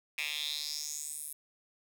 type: tone with high-pass filter sweep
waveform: 10% pulse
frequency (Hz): 149.4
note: D3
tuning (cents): +30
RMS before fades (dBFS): -38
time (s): 0.18-1.33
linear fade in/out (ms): 2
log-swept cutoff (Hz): 2500 to 11000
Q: 4.5
effects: none